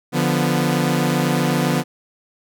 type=chord; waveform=sawtooth; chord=B diminished; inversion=first; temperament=equal; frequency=146.83 / 174.61 / 246.9 Hz; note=D3 / F3 / B3; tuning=0 / 0 / 0 cents; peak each=-17 dBFS; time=0.12-1.84 s; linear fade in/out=50 ms; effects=none